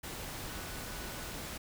sine tone in noise, 1480 Hz, F#6, in tune, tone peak -52 dBFS, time 0.49-1.32 s, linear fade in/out 10 ms, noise pink, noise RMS -42 dBFS, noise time 0.03-1.58 s, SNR -13 dB, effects none

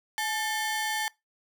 sawtooth ring-modulated tone, 1318.5 Hz, E6, in tune, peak -21 dBFS, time 0.18-1.08 s, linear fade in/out 0 ms, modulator 464 Hz, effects noise-tail reverb RT60 0.2 s tail -23 dB re dry

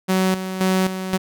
sawtooth tone with tremolo, 187.6 Hz, F#3, 24 cents sharp, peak -12 dBFS, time 0.08-1.18 s, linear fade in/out 20 ms, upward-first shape square, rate 1.9 Hz, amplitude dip 65%, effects none

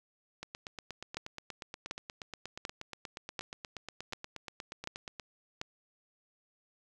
two click trains, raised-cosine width 0.2 ms, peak -24 / -19 dBFS, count 41 / 7, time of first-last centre 0.43-5.198 / 1.17-5.614 s, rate 8.39 / 1.35 Hz, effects none

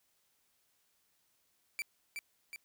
40% pulse tone with echo, 2334 Hz, D7, 11 cents flat, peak -34 dBFS, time 1.79-1.82 s, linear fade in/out 0 ms, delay 370 ms, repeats 2, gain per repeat -4 dB, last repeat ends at 2.56 s, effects white hiss -75 dBFS RMS until 2.64 s

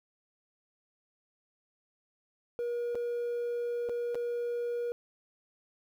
triangle tone with dropouts, 477.7 Hz, A#4, 42 cents sharp, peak -28 dBFS, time 2.59-4.92 s, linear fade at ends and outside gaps 0 ms, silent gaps 2.948-2.954 / 3.889-3.895 / 4.146-4.154 s, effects tanh soft clip ceiling -25 dBFS + 11-bit

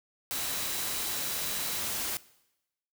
sine tone in noise, 3938 Hz, B7, 6 cents flat, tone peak -43 dBFS, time 0.32-1.8 s, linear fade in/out 0 ms, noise white, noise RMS -33 dBFS, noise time 0.31-2.17 s, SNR -13 dB, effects noise-tail reverb RT60 0.9 s tail -20 dB re dry

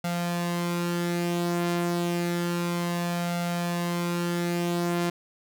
sawtooth tone pair together, 173.3 / 346.3 Hz, F3 / F4, -13 / -15 cents, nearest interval octave, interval 1198 cents, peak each -22 / -30 dBFS, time 0.04-5.1 s, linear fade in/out 5 ms, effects none

